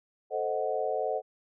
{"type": "chord", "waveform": "sine", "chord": "A diminished seventh", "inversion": "none", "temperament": "equal", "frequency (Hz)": [440, 523.3, 622.3, 740], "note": ["A4", "C5", "Eb5", "Gb5"], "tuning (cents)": [0, 0, 0, 0], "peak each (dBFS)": -33, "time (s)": [0.3, 1.22], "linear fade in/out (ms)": 50, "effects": []}